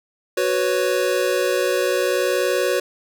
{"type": "chord", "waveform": "square", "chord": "F# suspended fourth", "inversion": "none", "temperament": "equal", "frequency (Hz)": [370, 493.9, 554.4], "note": ["F#4", "B4", "C#5"], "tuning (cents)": [0, 0, 0], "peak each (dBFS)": -23, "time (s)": [0.37, 2.8], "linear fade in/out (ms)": 5, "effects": []}